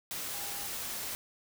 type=tone in noise; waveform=sine; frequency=808 Hz; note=G#5; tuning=48 cents flat; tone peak=-49 dBFS; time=0.34-0.67 s; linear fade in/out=0 ms; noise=white; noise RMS=-38 dBFS; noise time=0.11-1.15 s; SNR=-14 dB; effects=none